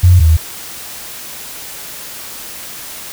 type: tone pair in turn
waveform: sine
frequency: 89.9 / 80.09 Hz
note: F#2 / E2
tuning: -49 / -49 cents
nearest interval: major second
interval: 200 cents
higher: first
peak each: -3 / -5 dBFS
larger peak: first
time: 0.03-0.2 / 0.2-0.37 s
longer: neither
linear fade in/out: 10 ms
effects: white hiss -29 dBFS RMS until 3.12 s